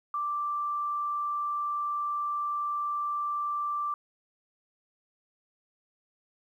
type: tone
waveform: sine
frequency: 1174.7 Hz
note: D6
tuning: in tune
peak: -28 dBFS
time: 0.14-3.94 s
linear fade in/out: 2 ms
effects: 11-bit